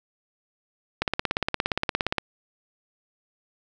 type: click train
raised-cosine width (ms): 0.3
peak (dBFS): -7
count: 21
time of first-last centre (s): 1.02-2.183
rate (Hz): 17.2
effects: none